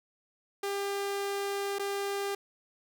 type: tone with dropouts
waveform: sawtooth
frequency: 399.2 Hz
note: G4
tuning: 32 cents sharp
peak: -27 dBFS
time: 0.63-2.35 s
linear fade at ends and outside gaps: 5 ms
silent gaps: 1.786-1.794 s
effects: none